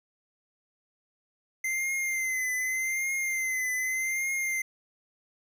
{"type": "tone with vibrato", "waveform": "square", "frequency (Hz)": 2073, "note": "C7", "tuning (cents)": -17, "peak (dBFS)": -28, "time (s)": [1.64, 4.62], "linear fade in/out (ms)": 5, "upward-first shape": "triangle", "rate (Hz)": 0.84, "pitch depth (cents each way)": 59, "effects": []}